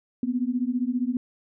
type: beating tone pair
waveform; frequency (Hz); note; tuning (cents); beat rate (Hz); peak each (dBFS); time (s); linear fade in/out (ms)
sine; 240.7 / 255.7; B3 / C4; -44 / -40; 15; -26; 0.23-1.17; 2
effects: none